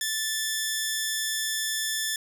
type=tone pair together; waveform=10% pulse; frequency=1760 / 3322 Hz; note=A6 / G#7; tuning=0 / 0 cents; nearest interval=major seventh; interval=1100 cents; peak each=-18 / -28 dBFS; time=0.01-2.16 s; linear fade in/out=2 ms; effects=none